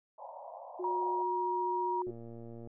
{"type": "band-pass noise", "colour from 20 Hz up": "pink", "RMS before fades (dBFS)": -47, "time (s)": [0.18, 1.23], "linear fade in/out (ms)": 5, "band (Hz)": [550, 1000], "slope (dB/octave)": 96}
{"type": "tone with vibrato", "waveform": "sine", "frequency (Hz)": 362.3, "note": "F#4", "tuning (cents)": -36, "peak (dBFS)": -35, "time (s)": [0.79, 2.11], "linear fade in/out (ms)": 10, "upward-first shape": "sine", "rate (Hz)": 15, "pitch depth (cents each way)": 8}
{"type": "tone", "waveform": "sine", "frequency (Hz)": 951, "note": "A#5", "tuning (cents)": 34, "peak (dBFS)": -31, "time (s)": [0.84, 2.02], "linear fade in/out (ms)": 2}
{"type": "click train", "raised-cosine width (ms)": 2, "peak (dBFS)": -35, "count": 71, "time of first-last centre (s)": [2.07, 2.673], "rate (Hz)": 116}
{"effects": []}